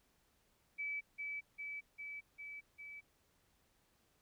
sine tone with echo, 2300 Hz, D7, 37 cents flat, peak -38 dBFS, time 0.78-1.01 s, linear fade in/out 20 ms, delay 400 ms, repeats 5, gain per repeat -2 dB, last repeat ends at 3.01 s, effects pink hiss -75 dBFS RMS until 4.21 s

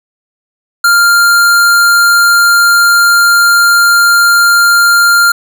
square tone, 1396.9 Hz, F6, in tune, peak -5 dBFS, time 0.84-5.32 s, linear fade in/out 5 ms, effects none

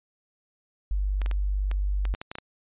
sine tone, 49 Hz, G1, in tune, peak -23 dBFS, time 0.91-2.14 s, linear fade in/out 0 ms
clicks, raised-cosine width 0.3 ms, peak -20 dBFS, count 10, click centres 1.217 / 1.261 / 1.313 / 1.714 / 2.053 / 2.149 / 2.215 / 2.315 / 2.354 / 2.385 s
effects resampled to 8000 Hz

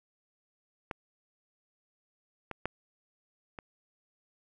clicks, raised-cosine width 0.5 ms, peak -20 / -22 / -16 / -26 dBFS, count 4, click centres 0.912 / 2.513 / 2.656 / 3.588 s, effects none

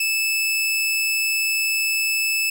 sawtooth tone, 2621 Hz, E7, 11 cents flat, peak -16 dBFS, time 0-2.5 s, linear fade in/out 5 ms, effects none

